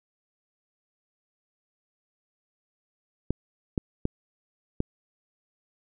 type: clicks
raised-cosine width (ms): 3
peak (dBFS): -12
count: 4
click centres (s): 3.306 / 3.778 / 4.054 / 4.804
effects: none